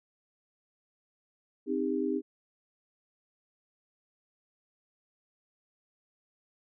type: chord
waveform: sine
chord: C minor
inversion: none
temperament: equal with one note detuned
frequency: 261.6 / 311.1 / 400.9 Hz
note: C4 / Eb4 / G4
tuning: 0 / 0 / +39 cents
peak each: -32 / -32 / -32 dBFS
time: 1.66-2.22 s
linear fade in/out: 50 ms
effects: none